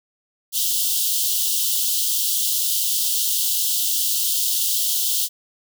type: high-pass noise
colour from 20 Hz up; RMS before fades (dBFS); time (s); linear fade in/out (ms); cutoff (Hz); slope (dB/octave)
white; -21; 0.52-5.29; 50; 2900; 96
effects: none